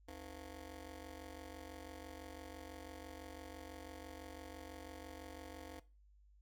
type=ring-modulated tone; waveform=15% pulse; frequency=196 Hz; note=G3; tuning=in tune; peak=-40 dBFS; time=0.08-5.8 s; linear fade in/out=5 ms; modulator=121 Hz; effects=noise-tail reverb RT60 0.3 s tail -18 dB re dry + added 50 Hz sine -63 dBFS peak until 6.41 s